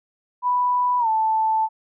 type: tone with pitch glide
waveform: sine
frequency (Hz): 987.8 to 880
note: B5 to A5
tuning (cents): 0 to 0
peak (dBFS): -17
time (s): 0.42-1.69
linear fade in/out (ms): 50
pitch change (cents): -200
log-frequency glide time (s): 0.99-1.08
effects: none